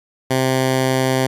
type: tone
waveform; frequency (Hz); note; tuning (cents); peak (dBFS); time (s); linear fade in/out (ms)
10% pulse; 130.81; C3; 0; -7; 0.3-1.27; 10
effects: resampled to 32000 Hz